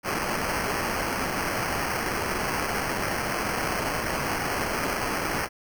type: noise with sample-and-hold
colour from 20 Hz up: white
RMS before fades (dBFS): -28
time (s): 0.03-5.49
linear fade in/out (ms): 50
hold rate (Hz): 3675
effects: none